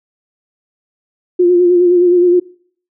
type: tone with vibrato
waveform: sine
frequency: 354.3 Hz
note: F4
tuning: 25 cents sharp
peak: -6 dBFS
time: 1.39-2.4 s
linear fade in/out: 10 ms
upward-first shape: sine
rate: 9.6 Hz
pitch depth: 36 cents each way
effects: noise-tail reverb RT60 0.5 s tail -20 dB re dry